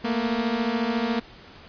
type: beating tone pair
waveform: sawtooth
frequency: 222.7 / 236.7 Hz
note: A3 / A#3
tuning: +21 / +27 cents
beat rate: 14 Hz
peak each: -23 / -21 dBFS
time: 0.04-1.2 s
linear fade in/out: 10 ms
effects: pink hiss -47 dBFS RMS until 1.68 s + resampled to 11025 Hz